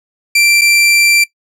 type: tone with dropouts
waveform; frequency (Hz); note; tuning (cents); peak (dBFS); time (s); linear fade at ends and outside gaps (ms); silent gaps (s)
sawtooth; 2353; D7; +3; -4; 0.35-1.24; 5; 0.612-0.616
effects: noise-tail reverb RT60 0.1 s tail -19 dB re dry + low-pass 12000 Hz 12 dB/octave